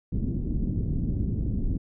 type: low-pass noise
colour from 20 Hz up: pink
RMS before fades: -27 dBFS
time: 0.12-1.78 s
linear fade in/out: 5 ms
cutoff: 280 Hz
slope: 24 dB/octave
effects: none